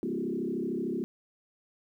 sine tone with frequency modulation, 293.7 Hz, D4, in tune, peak -29 dBFS, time 0.03-1.04 s, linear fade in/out 0 ms, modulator 33.4 Hz, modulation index 2.9, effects 11-bit

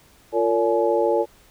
sine tone cluster, 348.3 / 456.4 / 570 / 846 Hz, F4 / A#4 / C#5 / G#5, -5 / -37 / +48 / +32 cents, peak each -23 / -21 / -22 / -25 dBFS, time 0.32-1.26 s, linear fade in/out 50 ms, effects pink hiss -54 dBFS RMS until 1.5 s

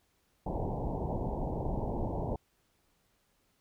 pink low-pass noise, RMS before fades -34 dBFS, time 0.46-2.36 s, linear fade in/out 5 ms, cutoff 950 Hz, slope 96 dB/octave, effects pink hiss -73 dBFS RMS until 3.6 s

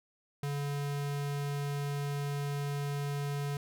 square tone, 142.9 Hz, D3, 47 cents flat, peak -33 dBFS, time 0.43-3.57 s, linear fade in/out 2 ms, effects none

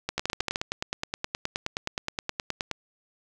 two click trains, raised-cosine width 0.2 ms, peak -11 / -10 dBFS, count 26 / 6, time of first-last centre 0.09-2.713 / 0.18-0.559 s, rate 9.53 / 13.2 Hz, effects none

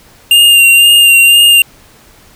square tone with vibrato, 2794 Hz, F7, in tune, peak -3 dBFS, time 0.31-1.62 s, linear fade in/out 2 ms, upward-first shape sine, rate 2 Hz, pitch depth 25 cents each way, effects pink hiss -42 dBFS RMS until 2.35 s

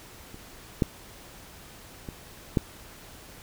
clicks, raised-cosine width 3 ms, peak -30 / -8 / -23 / -8 dBFS, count 4, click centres 0.344 / 0.822 / 2.088 / 2.572 s, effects pink hiss -48 dBFS RMS until 3.42 s

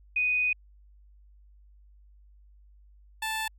sine / 15% pulse tone pair in turn, 2489 / 879 Hz, D#7 / A5, 0 / -2 cents, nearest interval octave + tritone, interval 1802 cents, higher first, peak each -23 dBFS, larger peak neither, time 0.16-0.53 / 3.22-3.48 s, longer first, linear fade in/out 5 ms, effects added 50 Hz sine -53 dBFS peak until 3.58 s

